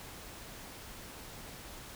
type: silence
effects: pink hiss -48 dBFS RMS until 1.95 s